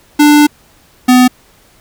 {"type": "tone pair in turn", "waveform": "square", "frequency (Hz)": [295.6, 251.3], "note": ["D4", "B3"], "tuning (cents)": [11, 30], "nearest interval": "minor third", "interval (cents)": 281, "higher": "first", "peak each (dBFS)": -4, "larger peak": "neither", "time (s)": [[0.19, 0.47], [1.08, 1.28]], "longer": "first", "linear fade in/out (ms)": 10, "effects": ["pink hiss -47 dBFS RMS until 1.8 s"]}